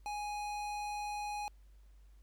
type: tone with hard clipping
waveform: sine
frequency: 830.6 Hz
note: G#5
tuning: in tune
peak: -39 dBFS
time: 0.06-1.48 s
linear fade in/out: 0 ms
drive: 17 dB
effects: added 50 Hz sine -56 dBFS peak until 2.22 s + pink hiss -75 dBFS RMS until 2.22 s